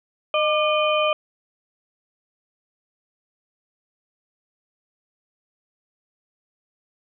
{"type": "harmonic tone with a mistuned harmonic", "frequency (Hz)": 613, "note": "D#5", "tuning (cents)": -26, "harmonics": [1, 2, 4, 5], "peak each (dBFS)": [-20, -23, -26, -27], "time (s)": [0.34, 1.13], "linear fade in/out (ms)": 2, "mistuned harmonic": 2, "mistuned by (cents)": -48, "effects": []}